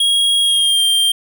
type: tone with pitch glide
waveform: square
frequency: 3288 to 3180 Hz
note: G#7 to G7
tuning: -18 to +24 cents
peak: -12 dBFS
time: 0-1.12 s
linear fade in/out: 5 ms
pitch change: -58 cents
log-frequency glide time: 0.42-0.82 s
effects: none